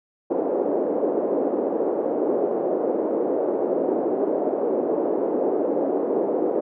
white band-pass noise, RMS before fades -23 dBFS, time 0.3-6.61 s, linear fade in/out 10 ms, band 310 to 530 Hz, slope 24 dB/octave, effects none

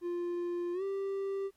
triangle tone with pitch glide, 349.2 to 392 Hz, F4 to G4, 0 to 0 cents, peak -30 dBFS, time 0.01-1.51 s, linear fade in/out 50 ms, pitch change +200 cents, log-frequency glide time 0.73-0.83 s, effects pink hiss -72 dBFS RMS until 1.56 s + MP3 64 kbps

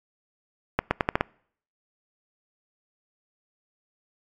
accelerating click train, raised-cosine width 0.5 ms, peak -5 dBFS, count 6, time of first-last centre 0.79-1.21 s, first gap 120 ms, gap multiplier 0.82, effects noise-tail reverb RT60 0.6 s tail -26 dB re dry + MP3 96 kbps

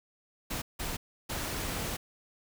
pink noise bursts at uneven times, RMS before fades -35 dBFS, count 3, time 0.5-0.62 / 0.79-0.97 / 1.29-1.97 s, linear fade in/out 10 ms, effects none

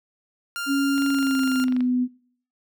sawtooth tone, 1396.9 Hz, F6, in tune, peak -24 dBFS, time 0.56-1.64 s, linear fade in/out 0 ms
sine tone with pitch glide, 277.2 to 249.8 Hz, C#4 to B3, 0 to +20 cents, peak -19 dBFS, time 0.66-2.08 s, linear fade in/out 50 ms, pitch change -180 cents, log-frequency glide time 1.1-1.82 s
click train, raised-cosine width 0.3 ms, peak -22 dBFS, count 21, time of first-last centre 0.98-1.806 s, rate 24.2 Hz
effects noise-tail reverb RT60 0.5 s tail -17 dB re dry

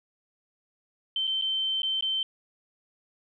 sine tone with dropouts, 3100 Hz, G7, 20 cents flat, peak -25 dBFS, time 1.16-2.23 s, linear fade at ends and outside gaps 2 ms, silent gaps 1.271-1.275 / 1.414-1.421 / 1.82-1.831 / 2.009-2.024 s, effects none

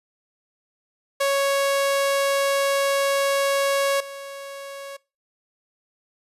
sawtooth tone with level steps, 554.4 Hz, C#5, in tune, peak -15 / -30 dBFS, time 1.2-4.97 s, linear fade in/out 10 ms, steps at 4 s, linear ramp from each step 5 ms, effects noise-tail reverb RT60 0.3 s tail -23 dB re dry + resampled to 32000 Hz

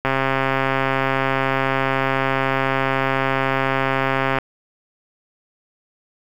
click train, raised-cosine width 0.5 ms, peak -4 dBFS, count 582, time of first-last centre 0.05-4.386 s, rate 134 Hz, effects 7-bit

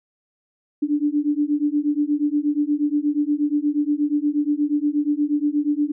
sine beating tone pair, 290 / 298.4 Hz, D4 / D4, -22 / +28 cents, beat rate 8.4 Hz, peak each -21 dBFS, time 0.82-5.92 s, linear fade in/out 10 ms, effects none

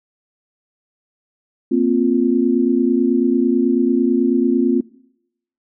sine chord, Bb suspended second, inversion none, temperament just, 233.1 / 262.2 / 349.6 Hz, Bb3 / C4 / F4, 0 / +4 / +2 cents, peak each -18 / -16 / -18 dBFS, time 1.71-4.81 s, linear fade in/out 10 ms, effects noise-tail reverb RT60 0.8 s tail -23 dB re dry

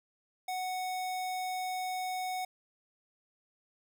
square tone, 740 Hz, F#5, in tune, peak -34 dBFS, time 0.48-2.45 s, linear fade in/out 5 ms, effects none

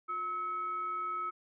sine tone with frequency modulation, 1290 Hz, E6, 38 cents flat, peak -33 dBFS, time 0.08-1.31 s, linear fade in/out 20 ms, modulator 934 Hz, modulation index 0.29, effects none

